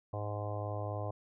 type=harmonic tone; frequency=103.83 Hz; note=G#2; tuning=in tune; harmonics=1 / 3 / 4 / 5 / 6 / 7 / 8 / 9 / 10; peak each=-37 / -48 / -48 / -44 / -43 / -45 / -49 / -55 / -48 dBFS; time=0.13-1.11 s; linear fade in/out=5 ms; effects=none

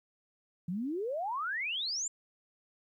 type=exponential sweep; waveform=sine; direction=up; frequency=164.81 to 7510 Hz; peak=-32 dBFS; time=0.68-2.08 s; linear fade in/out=5 ms; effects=12-bit

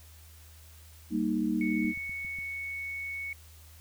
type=chord; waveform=sine; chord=Eb major; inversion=first; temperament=equal; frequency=196 / 233.1 / 311.1 Hz; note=G3 / Bb3 / Eb4; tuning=0 / 0 / 0 cents; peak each=-32 / -30 / -30 dBFS; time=1.1-1.94 s; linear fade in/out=50 ms
type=tone; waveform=sine; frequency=2217 Hz; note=C#7; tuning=in tune; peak=-34 dBFS; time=1.61-3.33 s; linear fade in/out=2 ms
type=clicks; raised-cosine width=5 ms; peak=-36 dBFS; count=5; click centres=1.848 / 1.975 / 2.095 / 2.248 / 2.387 s
effects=added 79 Hz sine -51 dBFS peak until 3.8 s + white hiss -57 dBFS RMS until 3.8 s

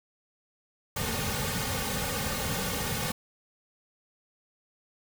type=noise with comb filter; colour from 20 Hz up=pink; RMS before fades=-31 dBFS; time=0.96-3.12 s; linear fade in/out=5 ms; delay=3 ms; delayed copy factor=-0.95; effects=none

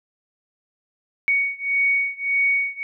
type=beating tone pair; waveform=sine; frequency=2234 / 2235.7 Hz; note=C#7 / C#7; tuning=+13 / +14 cents; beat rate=1.7 Hz; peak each=-21 / -22 dBFS; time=1.28-2.83 s; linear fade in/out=0 ms; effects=none

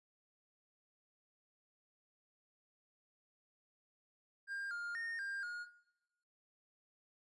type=tone with pitch steps; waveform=triangle; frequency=1602 / 1409 / 1838 / 1598 / 1434 Hz; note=G6 / F6 / A#6 / G6 / F6; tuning=+37 / +15 / -25 / +33 / +45 cents; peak=-38 dBFS; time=4.47-5.67 s; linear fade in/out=50 ms; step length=240 ms; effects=noise-tail reverb RT60 0.9 s tail -17 dB re dry + resampled to 24000 Hz

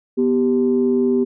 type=tone pair together; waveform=sine; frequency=246.5 / 391.3 Hz; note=B3 / G4; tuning=-3 / -3 cents; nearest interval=minor sixth; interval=800 cents; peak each=-16 dBFS; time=0.17-1.25 s; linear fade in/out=20 ms; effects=tanh soft clip ceiling -7 dBFS

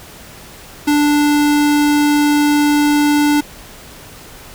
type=tone; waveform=square; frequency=293.7 Hz; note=D4; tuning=in tune; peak=-11 dBFS; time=0.87-3.41 s; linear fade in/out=10 ms; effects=pink hiss -37 dBFS RMS until 4.54 s

